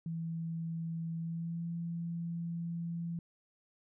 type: tone with pitch glide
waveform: sine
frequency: 164.81 to 168.95 Hz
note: E3 to E3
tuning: 0 to +43 cents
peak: -35 dBFS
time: 0.06-3.19 s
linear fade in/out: 2 ms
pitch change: +43 cents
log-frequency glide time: 1.18-1.65 s
effects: none